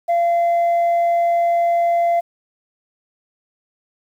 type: tone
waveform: sine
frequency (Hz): 686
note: F5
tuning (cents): -31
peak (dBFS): -11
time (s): 0.08-2.21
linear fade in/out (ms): 20
effects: tanh soft clip ceiling -13 dBFS + 8-bit